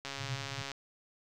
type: click train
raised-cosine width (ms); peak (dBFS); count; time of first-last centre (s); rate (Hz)
0.2; -22; 93; 0.05-0.717; 138
type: band-pass noise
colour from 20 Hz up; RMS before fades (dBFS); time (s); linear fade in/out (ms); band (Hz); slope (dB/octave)
pink; -42; 0.17-0.62; 5; 110 to 140; 96
effects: none